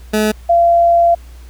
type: tone pair in turn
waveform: 20% pulse / sine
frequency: 214.3 / 684.7 Hz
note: A3 / F5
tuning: -45 / -34 cents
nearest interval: octave + minor sixth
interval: 2011 cents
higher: second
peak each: -7 dBFS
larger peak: neither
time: 0.13-0.32 / 0.49-1.15 s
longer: second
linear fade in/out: 10 ms
effects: added 60 Hz sine -33 dBFS peak until 1.49 s + pink hiss -47 dBFS RMS until 1.49 s